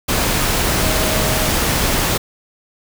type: tone in noise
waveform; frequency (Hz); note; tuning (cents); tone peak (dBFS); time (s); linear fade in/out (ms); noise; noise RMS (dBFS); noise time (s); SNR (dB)
sine; 630; D#5; +21; -25; 0.82-1.52; 10; pink; -17; 0.08-2.18; -11
effects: none